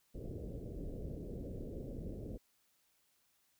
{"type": "low-pass noise", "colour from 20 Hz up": "pink", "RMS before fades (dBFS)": -44, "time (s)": [0.14, 2.38], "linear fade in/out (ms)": 20, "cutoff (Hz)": 560, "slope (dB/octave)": 48, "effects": ["white hiss -75 dBFS RMS until 3.59 s"]}